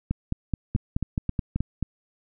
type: two click trains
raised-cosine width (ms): 5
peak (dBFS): -13 / -12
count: 5 / 8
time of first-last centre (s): 0.76-1.827 / 0.11-1.606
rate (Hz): 3.75 / 4.68
effects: none